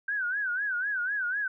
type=tone with vibrato; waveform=sine; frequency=1553 Hz; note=G6; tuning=17 cents flat; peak=-27 dBFS; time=0.08-1.48 s; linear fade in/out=5 ms; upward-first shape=sine; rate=4 Hz; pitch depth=150 cents each way; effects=none